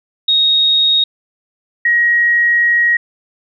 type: tone pair in turn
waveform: sine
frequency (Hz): 3750 / 1894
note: A#7 / A#6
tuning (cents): +10 / +27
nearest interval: octave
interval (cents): 1183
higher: first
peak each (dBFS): -9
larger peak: neither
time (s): 0.28-1.04 / 1.85-2.97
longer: second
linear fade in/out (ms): 5
effects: none